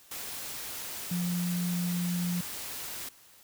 sine tone in noise, 176.1 Hz, F3, 15 cents sharp, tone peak -28 dBFS, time 1.11-2.41 s, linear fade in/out 5 ms, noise white, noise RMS -39 dBFS, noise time 0.11-3.09 s, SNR +8 dB, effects white hiss -57 dBFS RMS until 3.43 s

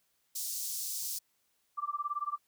pink high-pass noise, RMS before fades -37 dBFS, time 0.35-1.19 s, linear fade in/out 10 ms, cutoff 5200 Hz, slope 24 dB/octave
sine tone with tremolo, 1174.7 Hz, D6, in tune, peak -29 dBFS, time 1.77-2.38 s, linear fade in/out 20 ms, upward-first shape sine, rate 18 Hz, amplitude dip 95%
effects white hiss -75 dBFS RMS until 2.47 s

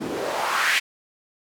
white noise with band-pass filter sweep, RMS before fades -24 dBFS, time 0-0.8 s, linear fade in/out 20 ms, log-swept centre 250 to 2400 Hz, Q 2.5, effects none

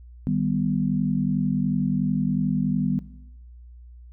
sine chord, Eb augmented, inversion none, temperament equal with one note detuned, 153.16 / 196 / 246.9 Hz, Eb3 / G3 / B3, -27 / 0 / 0 cents, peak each -25 dBFS, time 0.27-2.99 s, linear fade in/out 0 ms, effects noise-tail reverb RT60 0.9 s tail -18 dB re dry + added 60 Hz sine -42 dBFS peak until 4.12 s

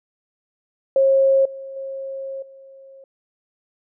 sine tone with level steps, 540 Hz, C#5, 45 cents flat, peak -12 / -31 / -27 / -41 dBFS, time 0.96-3.04 s, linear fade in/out 2 ms, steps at 1.45 / 1.76 / 2.42 s, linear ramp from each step 5 ms, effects none

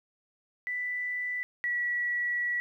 sine tone pair in turn, 1982 / 1937.9 Hz, B6 / B6, +6 / -33 cents, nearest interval unison, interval 39 cents, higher first, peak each -30 / -27 dBFS, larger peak second, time 0.67-1.43 / 1.64-2.6 s, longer second, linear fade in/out 0 ms, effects 11-bit

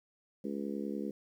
harmonic tone, 70.3 Hz, C#2, 25 cents sharp, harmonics 3 / 4 / 5 / 6 / 7, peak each -38 / -40 / -42 / -44 / -45 dBFS, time 0.44-1.11 s, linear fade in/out 5 ms, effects 11-bit

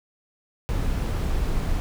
brown noise, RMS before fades -24 dBFS, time 0.69-1.8 s, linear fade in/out 0 ms, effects none

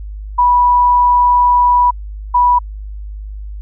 sine tone pair in turn, 980 / 980 Hz, B5 / B5, -14 / -14 cents, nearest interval unison, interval 0 cents, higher neither, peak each -7 dBFS, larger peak neither, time 0.38-1.91 / 2.34-2.59 s, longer first, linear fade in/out 10 ms, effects added 51 Hz sine -24 dBFS peak until 3.61 s

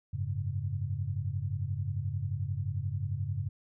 sine chord, F# suspended second, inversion none, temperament equal, 92.5 / 103.83 / 138.59 Hz, F#2 / G#2 / C#3, 0 / 0 / 0 cents, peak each -35 / -34 / -36 dBFS, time 0.13-3.49 s, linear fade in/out 10 ms, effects none

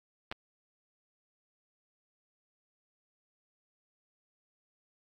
clicks, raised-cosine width 0.3 ms, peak -20 / -24 dBFS, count 2, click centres 0.315 / 0.324 s, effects AAC 48 kbps

